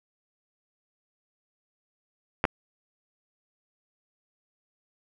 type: clicks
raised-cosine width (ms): 0.5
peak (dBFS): -7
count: 2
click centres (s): 2.441 / 2.452
effects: none